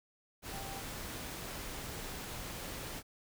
sine tone in noise, 784 Hz, G5, in tune, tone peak -47 dBFS, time 0.5-0.84 s, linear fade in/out 50 ms, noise pink, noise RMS -43 dBFS, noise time 0.42-3.03 s, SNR -7 dB, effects none

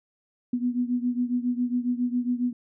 sine beating tone pair, 243.4 / 250.7 Hz, B3 / B3, -25 / +26 cents, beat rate 7.3 Hz, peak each -25 / -28 dBFS, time 0.53-2.53 s, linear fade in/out 5 ms, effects none

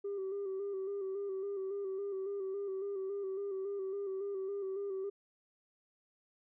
sine tone with vibrato, 392 Hz, G4, in tune, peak -34 dBFS, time 0.04-5.1 s, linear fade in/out 10 ms, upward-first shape square, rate 3.6 Hz, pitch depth 41 cents each way, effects tanh soft clip ceiling -33 dBFS

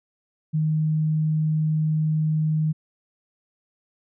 sine tone, 155.56 Hz, D#3, in tune, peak -19 dBFS, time 0.53-2.73 s, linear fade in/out 20 ms, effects none

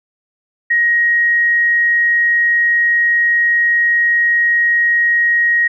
sine tone, 1885 Hz, A#6, 19 cents sharp, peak -10 dBFS, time 0.7-5.68 s, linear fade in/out 10 ms, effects none

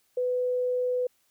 sine tone, 498.8 Hz, B4, 17 cents sharp, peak -24 dBFS, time 0.17-1.07 s, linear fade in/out 5 ms, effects white hiss -69 dBFS RMS until 1.3 s

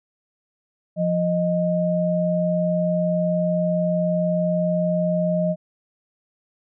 sine tone pair together, 174.41 / 621 Hz, F3 / D#5, -2 / -3 cents, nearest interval octave + minor seventh, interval 2199 cents, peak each -21 dBFS, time 0.96-5.56 s, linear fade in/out 50 ms, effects none

